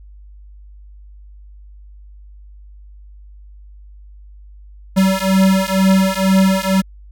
square beating tone pair, 190 / 192.1 Hz, F#3 / G3, +46 / -35 cents, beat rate 2.1 Hz, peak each -15 dBFS, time 4.96-6.82 s, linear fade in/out 20 ms, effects added 50 Hz sine -37 dBFS peak until 7.11 s

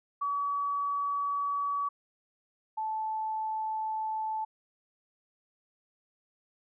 sine tone pair in turn, 1138 / 873.3 Hz, C#6 / A5, +45 / -13 cents, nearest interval perfect fourth, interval 458 cents, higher first, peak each -28 / -30 dBFS, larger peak first, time 0.21-1.89 / 2.77-4.45 s, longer neither, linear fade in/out 10 ms, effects none

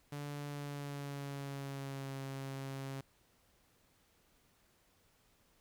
sawtooth tone with pitch glide, 144.7 to 135.79 Hz, D3 to C#3, -25 to -35 cents, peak -37 dBFS, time 0.12-3.01 s, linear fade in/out 5 ms, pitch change -110 cents, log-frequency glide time 0.47-2.16 s, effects pink hiss -71 dBFS RMS until 5.6 s

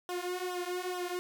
sawtooth tone with flanger, 360 Hz, F#4, 47 cents flat, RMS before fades -36 dBFS, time 0.09-1.19 s, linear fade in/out 0 ms, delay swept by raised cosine 0.43 to 4.03 ms, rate 2.3 Hz, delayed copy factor -0.9, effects none

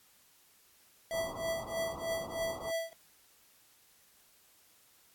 square tone with tremolo, 659.3 Hz, E5, in tune, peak -31 dBFS, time 1.11-2.93 s, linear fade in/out 0 ms, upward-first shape triangle, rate 3.2 Hz, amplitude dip 100%
white low-pass noise, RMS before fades -44 dBFS, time 1.12-2.72 s, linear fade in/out 20 ms, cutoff 1200 Hz, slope 96 dB/octave
effects white hiss -64 dBFS RMS until 5.14 s + AAC 64 kbps

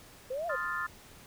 sine exponential two-way sweep, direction up then down, 493.9 to 712 to 493.9 Hz, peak -32 dBFS, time 0.3-0.56 s, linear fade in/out 10 ms, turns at 0.47 s
sine chord, F dominant seventh, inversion second, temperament equal, 1046.5 / 1244.5 / 1396.9 / 1760 Hz, C6 / Eb6 / F6 / A6, 0 / 0 / 0 / 0 cents, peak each -39 / -38 / -36 / -36 dBFS, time 0.49-0.87 s, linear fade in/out 10 ms
effects pink hiss -54 dBFS RMS until 1.26 s

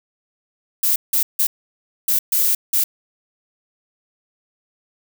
violet noise bursts at uneven times, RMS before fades -17 dBFS, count 6, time 0.83-0.96 / 1.13-1.23 / 1.39-1.47 / 2.08-2.19 / 2.32-2.55 / 2.73-2.84 s, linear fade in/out 5 ms, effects none

